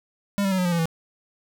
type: tone with pitch steps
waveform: square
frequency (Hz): 201 / 194.27 / 187.76 / 181.47 / 175.39 / 169.51 / 163.83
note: G3 / G3 / F#3 / F#3 / F3 / E3 / E3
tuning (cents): +44 / -15 / +26 / -33 / +8 / +49 / -10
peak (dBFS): -21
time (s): 0.38-0.856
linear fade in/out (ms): 0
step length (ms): 68
effects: none